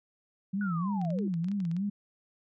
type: tone with vibrato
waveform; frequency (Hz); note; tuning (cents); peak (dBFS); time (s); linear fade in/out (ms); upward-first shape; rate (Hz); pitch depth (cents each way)
sine; 183.7; F#3; -12; -28; 0.53-1.9; 10; sine; 3.2; 190
type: linear sweep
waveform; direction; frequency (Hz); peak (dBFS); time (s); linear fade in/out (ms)
sine; down; 1492 to 311.1; -36; 0.61-1.28; 2
type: clicks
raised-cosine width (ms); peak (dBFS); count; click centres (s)
0.2; -34; 12; 1.015 / 1.05 / 1.104 / 1.188 / 1.34 / 1.444 / 1.485 / 1.516 / 1.603 / 1.652 / 1.714 / 1.766
effects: none